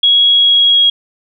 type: tone with pitch glide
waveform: sine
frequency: 3322 to 3301 Hz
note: G#7 to G#7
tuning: 0 to -11 cents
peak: -6 dBFS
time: 0.03-0.9 s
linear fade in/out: 5 ms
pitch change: -11 cents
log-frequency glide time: 0.29-0.79 s
effects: none